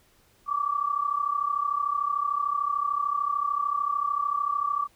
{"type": "tone pair together", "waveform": "sine", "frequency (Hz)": [1141.3, 1174.7], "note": ["D6", "D6"], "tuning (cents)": [-50, 0], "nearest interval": "unison", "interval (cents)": 50, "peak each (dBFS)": -27, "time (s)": [0.46, 4.88], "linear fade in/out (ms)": 50, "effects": ["pink hiss -62 dBFS RMS until 4.95 s"]}